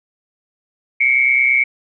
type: tone pair together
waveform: sine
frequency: 2170 / 2299 Hz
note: C#7 / D7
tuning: -37 / -37 cents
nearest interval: minor second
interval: 100 cents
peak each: -14 dBFS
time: 1-1.64 s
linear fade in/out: 10 ms
effects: none